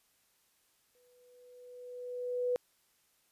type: tone with exponential growth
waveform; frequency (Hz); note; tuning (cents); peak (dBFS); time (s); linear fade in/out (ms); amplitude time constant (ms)
sine; 493.9; B4; 0; -27; 0.95-2.56; 0; 350
effects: white hiss -72 dBFS RMS until 3.31 s + resampled to 32000 Hz